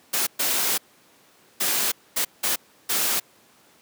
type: noise bursts at uneven times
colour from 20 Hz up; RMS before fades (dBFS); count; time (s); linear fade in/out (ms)
white; -23; 6; 0.13-0.27 / 0.39-0.78 / 1.6-1.92 / 2.16-2.25 / 2.43-2.56 / 2.89-3.2; 10
effects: pink hiss -56 dBFS RMS until 3.81 s + high-pass 200 Hz 12 dB/octave